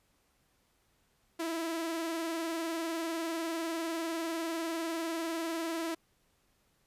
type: tone with vibrato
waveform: sawtooth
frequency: 329.4 Hz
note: E4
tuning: 1 cent flat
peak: -29 dBFS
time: 1.39-5.95 s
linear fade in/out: 10 ms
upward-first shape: sine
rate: 20 Hz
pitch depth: 53 cents each way
effects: pink hiss -72 dBFS RMS until 6.86 s + resampled to 32000 Hz